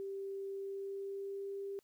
sine tone with pitch glide, 392 to 396.1 Hz, G4 to G4, 0 to +18 cents, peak -39 dBFS, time 0-1.79 s, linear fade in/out 0 ms, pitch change +18 cents, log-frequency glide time 0.48-1.56 s, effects white hiss -75 dBFS RMS until 1.83 s

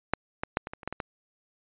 clicks, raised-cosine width 0.5 ms, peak -8 / -14 / -9 / -21 / -22 / -29 / -16 / -20 / -16 dBFS, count 9, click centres 0.136 / 0.435 / 0.571 / 0.671 / 0.735 / 0.832 / 0.876 / 0.926 / 1.002 s, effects resampled to 8000 Hz

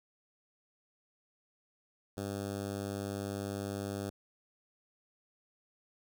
10% pulse tone with notch filter, 100 Hz, G2, 35 cents sharp, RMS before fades -38 dBFS, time 2.17-4.1 s, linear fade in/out 5 ms, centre 2200 Hz, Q 0.87, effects none

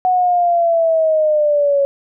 sine linear sweep, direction down, 740 to 554.4 Hz, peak -11 dBFS, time 0.05-1.85 s, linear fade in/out 0 ms, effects none

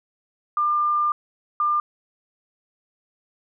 sine tone bursts at uneven times, 1198 Hz, D6, 34 cents sharp, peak -18 dBFS, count 2, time 0.57-1.12 / 1.6-1.8 s, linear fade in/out 2 ms, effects none

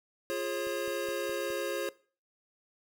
square chord, Db major, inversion first, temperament equal with one note detuned, 349.2 / 415.3 / 540.8 Hz, F4 / Ab4 / Db5, 0 / 0 / -43 cents, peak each -38 / -38 / -34 dBFS, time 0.3-1.89 s, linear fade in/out 0 ms
click train, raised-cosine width 2 ms, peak -37 dBFS, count 5, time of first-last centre 0.67-1.503 s, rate 4.8 Hz
effects noise-tail reverb RT60 0.4 s tail -20 dB re dry

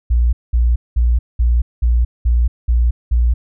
sine tone bursts, 59.3 Hz, A#1, 30 cents sharp, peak -10 dBFS, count 8, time 0.1-3.34 s, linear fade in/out 10 ms, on 230 ms, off 200 ms, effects none

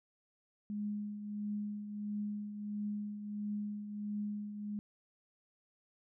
sine tone with tremolo, 207.7 Hz, G#3, in tune, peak -34 dBFS, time 0.7-4.79 s, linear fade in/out 0 ms, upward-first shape triangle, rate 1.5 Hz, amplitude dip 60%, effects none

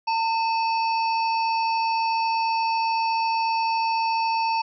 harmonic tone with a mistuned harmonic, 907 Hz, A#5, 48 cents flat, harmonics 1 / 3 / 5 / 6, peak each -21 / -31 / -35 / -37 dBFS, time 0.07-4.62 s, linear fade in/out 10 ms, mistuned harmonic 3, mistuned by -81 cents, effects none

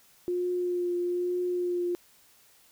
sine tone with vibrato, 355.1 Hz, F4, 29 cents sharp, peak -26 dBFS, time 0.28-1.95 s, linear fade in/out 0 ms, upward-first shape triangle, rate 1.1 Hz, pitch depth 19 cents each way, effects white hiss -60 dBFS RMS until 2.71 s

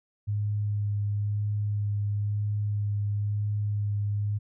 sine tone with vibrato, 103.4 Hz, G#2, 7 cents flat, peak -25 dBFS, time 0.27-4.39 s, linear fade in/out 20 ms, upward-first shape sine, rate 1 Hz, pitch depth 12 cents each way, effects none

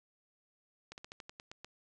slowing click train, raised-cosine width 0.2 ms, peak -29 dBFS, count 9, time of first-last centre 0.92-1.646 s, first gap 59 ms, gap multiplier 1.12, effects resampled to 22050 Hz

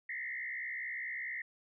sine tone with frequency modulation, 1972 Hz, B6, 3 cents flat, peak -37 dBFS, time 0.09-1.42 s, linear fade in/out 5 ms, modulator 64.6 Hz, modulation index 2.4, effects none

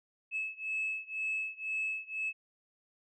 sine beating tone pair, 2596 / 2598 Hz, E7 / E7, -27 / -26 cents, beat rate 2 Hz, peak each -35 / -36 dBFS, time 0.31-2.33 s, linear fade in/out 50 ms, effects tanh soft clip ceiling -27 dBFS

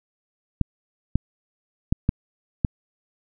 clicks, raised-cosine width 5 ms, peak -6 dBFS, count 5, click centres 0.613 / 1.156 / 1.925 / 2.091 / 2.648 s, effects none

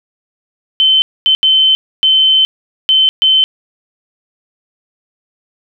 sine tone bursts at uneven times, 3073 Hz, G7, 35 cents flat, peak -6 dBFS, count 6, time 0.8-1.02 / 1.26-1.35 / 1.43-1.75 / 2.03-2.45 / 2.89-3.09 / 3.22-3.44 s, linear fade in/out 0 ms, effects none

